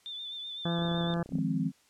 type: tone with vibrato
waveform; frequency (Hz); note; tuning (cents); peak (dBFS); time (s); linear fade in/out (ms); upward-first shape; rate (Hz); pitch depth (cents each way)
sine; 3545; A7; +12; -37; 0.06-1.14; 0; sine; 7.9; 40
type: harmonic tone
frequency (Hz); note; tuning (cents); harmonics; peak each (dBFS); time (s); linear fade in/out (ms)
170; F3; -46; 1 / 2 / 3 / 4 / 5 / 6 / 7 / 8 / 9 / 10; -29 / -37 / -39 / -39 / -43 / -49 / -44 / -50 / -47 / -48; 0.65-1.23; 5
type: click train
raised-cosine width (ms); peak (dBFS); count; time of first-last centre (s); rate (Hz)
2; -32; 20; 0.79-1.386; 31.9
type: chord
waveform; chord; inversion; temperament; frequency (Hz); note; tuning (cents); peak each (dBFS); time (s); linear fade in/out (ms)
sine; F minor seventh; third; equal; 155.56 / 174.61 / 207.7 / 261.6; Eb3 / F3 / Ab3 / C4; 0 / 0 / 0 / 0; -33 / -32 / -34 / -32; 1.3-1.72; 50
effects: white hiss -65 dBFS RMS until 1.89 s + low-pass 9000 Hz 12 dB/octave